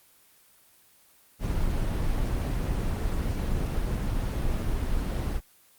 brown noise, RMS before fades -27 dBFS, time 1.39-5.41 s, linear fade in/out 50 ms, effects white hiss -59 dBFS RMS until 5.78 s + Opus 24 kbps

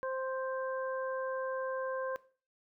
harmonic tone, 524 Hz, C5, 2 cents sharp, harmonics 1 / 2 / 3, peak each -35 / -40 / -43 dBFS, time 0.03-2.16 s, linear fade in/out 0 ms, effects noise-tail reverb RT60 0.4 s tail -18 dB re dry

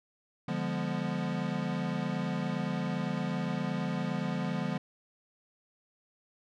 square chord, D diminished seventh, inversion none, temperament equal with one note detuned, 146.83 / 174.61 / 204.3 / 246.9 Hz, D3 / F3 / Ab3 / Cb4, 0 / 0 / -28 / 0 cents, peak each -38 / -35 / -37 / -38 dBFS, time 0.48-4.78 s, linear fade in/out 5 ms, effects low-pass 4000 Hz 12 dB/octave

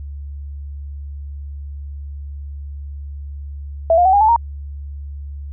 sine tone with pitch steps, 659.3 / 706.6 / 757.3 / 811.7 / 870 / 932.4 Hz, E5 / F5 / F#5 / G#5 / A5 / A#5, 0 / +20 / +40 / -40 / -20 / 0 cents, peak -9 dBFS, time 3.9-4.362 s, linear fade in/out 2 ms, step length 77 ms, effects added 71 Hz sine -27 dBFS peak until 5.52 s

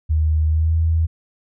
sine tone with pitch glide, 78 to 81.27 Hz, D#2 to E2, +5 to -24 cents, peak -14 dBFS, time 0.09-1.07 s, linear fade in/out 20 ms, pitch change +71 cents, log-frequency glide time 0.49-0.75 s, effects none

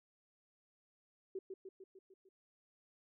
sine tone with echo, 382.1 Hz, G4, 44 cents flat, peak -39 dBFS, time 1.35-1.39 s, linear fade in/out 5 ms, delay 150 ms, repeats 6, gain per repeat -4 dB, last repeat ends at 2.29 s, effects none

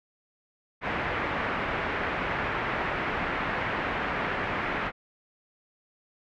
white low-pass noise, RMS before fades -30 dBFS, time 0.81-4.92 s, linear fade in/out 50 ms, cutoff 2100 Hz, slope 24 dB/octave, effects none

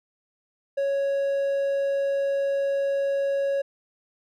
triangle tone, 554.4 Hz, C#5, in tune, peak -20 dBFS, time 0.77-3.62 s, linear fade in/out 10 ms, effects none

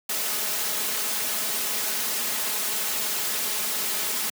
white noise with comb filter, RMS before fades -27 dBFS, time 0.09-4.3 s, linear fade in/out 5 ms, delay 4.7 ms, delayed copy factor +0.6, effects high-pass 200 Hz 12 dB/octave

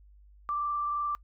sine tone with frequency modulation, 1174.7 Hz, D6, in tune, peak -28 dBFS, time 0.49-1.15 s, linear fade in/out 0 ms, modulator 22.9 Hz, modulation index 0.53, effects noise-tail reverb RT60 0.1 s tail -23 dB re dry + added 50 Hz sine -53 dBFS peak until 1.23 s

